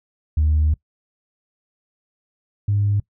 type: tone pair in turn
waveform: sine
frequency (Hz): 76.5 / 102.12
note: D#2 / G#2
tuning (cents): -29 / -29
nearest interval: perfect fourth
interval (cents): 500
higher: second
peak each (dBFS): -13 / -15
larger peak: first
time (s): 0.37-0.74 / 2.68-3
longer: first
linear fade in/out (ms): 5
effects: noise-tail reverb RT60 0.1 s tail -22 dB re dry + tanh soft clip ceiling -11 dBFS